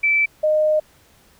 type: tone pair in turn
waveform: sine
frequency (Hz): 2321 / 614.8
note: D7 / D#5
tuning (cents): -21 / -21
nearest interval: octave + major seventh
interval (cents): 2300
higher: first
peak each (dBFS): -14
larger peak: neither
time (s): 0.03-0.26 / 0.43-0.8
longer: second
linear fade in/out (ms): 10
effects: pink hiss -54 dBFS RMS until 1.39 s